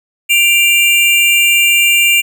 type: tone pair together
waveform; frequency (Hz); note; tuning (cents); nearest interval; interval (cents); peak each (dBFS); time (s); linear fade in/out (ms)
square; 2362 / 2788; D7 / F7; +9 / -4; minor third; 287; -11; 0.29-2.22; 20
effects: none